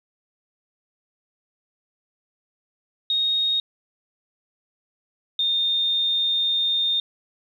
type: tone pair in turn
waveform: sine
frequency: 3729 / 3644 Hz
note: A#7 / A#7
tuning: 0 / -40 cents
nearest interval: unison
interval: 40 cents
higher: first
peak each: -19 dBFS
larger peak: neither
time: 3.1-3.6 / 5.39-7 s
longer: second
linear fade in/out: 2 ms
effects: 9-bit